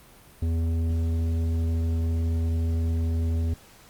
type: tone with tanh clipping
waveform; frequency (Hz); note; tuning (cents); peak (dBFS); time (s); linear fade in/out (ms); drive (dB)
triangle; 82.41; E2; 0; -24; 0.42-3.54; 5; 15
effects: pink hiss -52 dBFS RMS until 3.89 s + Opus 32 kbps